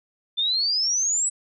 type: exponential sweep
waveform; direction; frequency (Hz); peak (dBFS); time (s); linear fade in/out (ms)
sine; up; 3520 to 8030; -20; 0.37-1.3; 20
effects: none